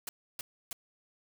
white noise bursts, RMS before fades -39 dBFS, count 3, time 0.07-0.73 s, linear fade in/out 2 ms, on 20 ms, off 300 ms, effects none

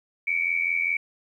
sine tone pair together, 2240 / 2325 Hz, C#7 / D7, +18 / -18 cents, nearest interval minor second, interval 64 cents, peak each -25 dBFS, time 0.27-0.97 s, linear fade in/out 5 ms, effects 10-bit

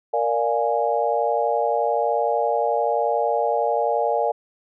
sine chord, Bb dominant seventh, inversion none, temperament equal, 466.2 / 587.3 / 698.5 / 830.6 Hz, Bb4 / D5 / F5 / Ab5, 0 / 0 / 0 / 0 cents, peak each -24 dBFS, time 0.13-4.32 s, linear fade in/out 10 ms, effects none

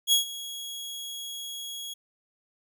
sawtooth tone with ADSR envelope, 3322 Hz, G#7, in tune, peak -14 dBFS, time 0.07-1.94 s, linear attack 54 ms, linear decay 120 ms, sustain -18 dB, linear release 10 ms, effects none

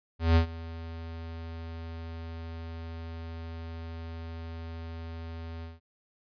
square tone with ADSR envelope, 82.41 Hz, E2, in tune, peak -18 dBFS, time 0.19-5.8 s, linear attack 170 ms, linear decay 100 ms, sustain -20 dB, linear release 170 ms, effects resampled to 11025 Hz

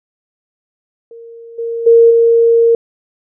sine tone with level steps, 462.7 Hz, A#4, 13 cents flat, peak -31 / -17 / -3 / -6 dBFS, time 1.11-2.75 s, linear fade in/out 2 ms, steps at 1.58 / 1.86 / 2.1 s, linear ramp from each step 10 ms, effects none

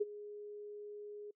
sine tone with ADSR envelope, 415.3 Hz, G#4, in tune, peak -28 dBFS, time 0-1.31 s, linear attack 14 ms, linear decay 26 ms, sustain -17 dB, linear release 6 ms, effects noise-tail reverb RT60 0.1 s tail -26 dB re dry

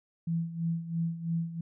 sine tone with tremolo, 166.5 Hz, E3, 18 cents sharp, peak -26 dBFS, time 0.27-1.61 s, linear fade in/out 5 ms, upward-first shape sine, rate 3 Hz, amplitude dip 75%, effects none

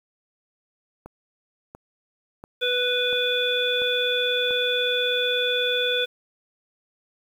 click train, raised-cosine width 1 ms, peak -25 dBFS, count 6, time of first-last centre 1.06-4.508 s, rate 1.45 Hz
harmonic tone, 494.2 Hz, B4, 1 cent sharp, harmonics 1 / 3 / 5 / 7, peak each -25 / -28 / -30 / -24 dBFS, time 2.61-6.06 s, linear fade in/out 20 ms
effects 8-bit

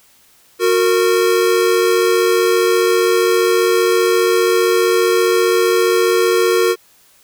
square tone pair together, 365.7 / 460.8 Hz, F#4 / A#4, -20 / -20 cents, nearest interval major third, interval 400 cents, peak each -15 dBFS, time 0.59-6.76 s, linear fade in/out 50 ms, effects white hiss -51 dBFS RMS until 7.23 s

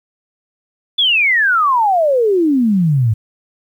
sine exponential sweep, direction down, 3520 to 103.83 Hz, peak -10 dBFS, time 0.98-3.14 s, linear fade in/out 10 ms, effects 8-bit

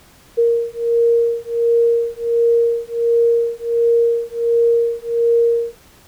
sine beating tone pair, 466.2 / 467.6 Hz, A#4 / A#4, 0 / +5 cents, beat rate 1.4 Hz, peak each -16 dBFS, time 0.37-5.75 s, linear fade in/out 20 ms, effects pink hiss -48 dBFS RMS until 6.07 s

